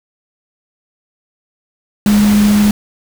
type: tone in noise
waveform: sine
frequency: 207.7 Hz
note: G#3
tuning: in tune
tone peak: -7 dBFS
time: 2.06-2.71 s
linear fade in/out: 2 ms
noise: pink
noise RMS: -21 dBFS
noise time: 2.06-2.71 s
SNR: +11 dB
effects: none